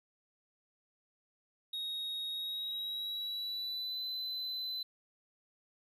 triangle tone with pitch glide, 3759 to 4029 Hz, A#7 to B7, +14 to +34 cents, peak -35 dBFS, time 1.73-4.83 s, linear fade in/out 5 ms, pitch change +120 cents, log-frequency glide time 2.31-4.06 s, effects none

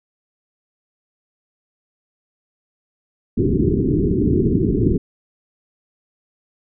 white low-pass noise, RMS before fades -17 dBFS, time 3.37-4.98 s, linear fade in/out 10 ms, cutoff 410 Hz, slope 96 dB/octave, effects none

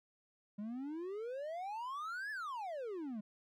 triangle exponential two-way sweep, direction up then down, 200.1 to 1760 to 200.1 Hz, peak -38 dBFS, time 0.58-3.21 s, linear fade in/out 10 ms, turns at 2.31 s, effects none

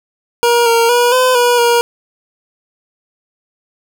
25% pulse tone with pitch steps, 474.3 / 462.9 / 483.4 / 509 / 484.9 / 473.9 Hz, A#4 / A#4 / B4 / C5 / B4 / A#4, +30 / -12 / -37 / -48 / -32 / +28 cents, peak -5 dBFS, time 0.43-1.81 s, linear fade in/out 0 ms, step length 230 ms, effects none

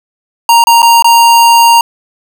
square tone with dropouts, 932.3 Hz, A#5, in tune, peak -3 dBFS, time 0.49-1.81 s, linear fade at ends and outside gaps 2 ms, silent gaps 0.64-0.67 / 0.82-0.828 / 1.024-1.044 s, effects none

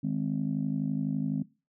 sine chord, Ab major, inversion second, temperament just, 155.74 / 207.7 / 259.6 Hz, Eb3 / Ab3 / C4, +2 / 0 / -13 cents, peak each -31 dBFS, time 0.03-1.43 s, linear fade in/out 10 ms, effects noise-tail reverb RT60 0.3 s tail -19 dB re dry + tanh soft clip ceiling -19 dBFS

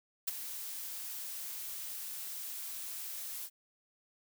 blue noise with ADSR envelope, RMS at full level -31 dBFS, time 0.27-3.5 s, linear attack 12 ms, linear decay 17 ms, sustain -11 dB, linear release 59 ms, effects none

